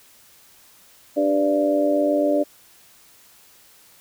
harmonic tone with a mistuned harmonic, 98 Hz, G2, in tune, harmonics 3 / 4 / 5 / 6 / 7, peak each -21 / -28 / -29 / -19 / -31 dBFS, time 1.16-2.44 s, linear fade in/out 20 ms, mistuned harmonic 5, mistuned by +36 cents, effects white hiss -52 dBFS RMS until 4 s

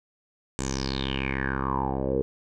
10% pulse tone with low-pass filter sweep, 66.8 Hz, C2, 36 cents sharp, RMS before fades -28 dBFS, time 0.59-2.22 s, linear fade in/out 0 ms, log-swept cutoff 7700 to 440 Hz, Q 7.4, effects none

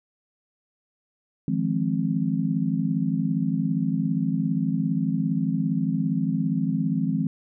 sine chord, F minor seventh, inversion third, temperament just, 157.15 / 174.61 / 209.5 / 261.9 Hz, Eb3 / F3 / Ab3 / C4, +18 / 0 / +15 / +2 cents, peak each -27 dBFS, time 1.48-7.27 s, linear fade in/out 2 ms, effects none

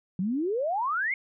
sine exponential sweep, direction up, 174.61 to 2217 Hz, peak -25 dBFS, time 0.19-1.14 s, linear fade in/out 2 ms, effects none

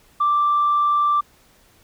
sine tone, 1174.7 Hz, D6, in tune, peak -14 dBFS, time 0.2-1.21 s, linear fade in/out 10 ms, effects tanh soft clip ceiling -11 dBFS + pink hiss -55 dBFS RMS until 1.83 s

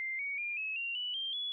sine tone with pitch steps, 2093 / 2243 / 2404 / 2577 / 2762 / 2960 / 3172 / 3400 Hz, C7 / C#7 / D7 / E7 / F7 / F#7 / G7 / G#7, 0 / +20 / +40 / -40 / -20 / 0 / +20 / +40 cents, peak -34 dBFS, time 0-1.52 s, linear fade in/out 0 ms, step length 190 ms, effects none

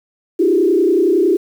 sine tone with frequency modulation, 361.3 Hz, F#4, 41 cents flat, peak -10 dBFS, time 0.39-1.37 s, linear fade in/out 10 ms, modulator 30.8 Hz, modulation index 1.5, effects 7-bit

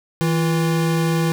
square tone pair together, 162.4 / 344.1 Hz, E3 / F4, -26 / -26 cents, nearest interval octave + minor second, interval 1300 cents, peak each -18 / -25 dBFS, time 0.21-1.32 s, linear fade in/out 0 ms, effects none

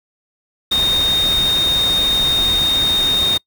sine tone in noise, 3693 Hz, A#7, 17 cents flat, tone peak -13 dBFS, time 0.71-3.38 s, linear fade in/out 10 ms, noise pink, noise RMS -25 dBFS, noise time 0.71-3.38 s, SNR +9 dB, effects noise-tail reverb RT60 0.1 s tail -26 dB re dry

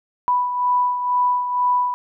sine beating tone pair, 987.8 / 989.9 Hz, B5 / B5, 0 / +4 cents, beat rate 2.1 Hz, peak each -17 / -25 dBFS, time 0.28-1.94 s, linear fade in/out 0 ms, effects none

